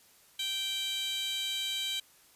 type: tone with high-pass filter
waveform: 15% pulse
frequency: 781 Hz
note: G5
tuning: 7 cents flat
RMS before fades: -34 dBFS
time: 0.39-2 s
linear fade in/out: 5 ms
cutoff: 3500 Hz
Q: 4.3
effects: white hiss -61 dBFS RMS until 2.35 s + resampled to 32000 Hz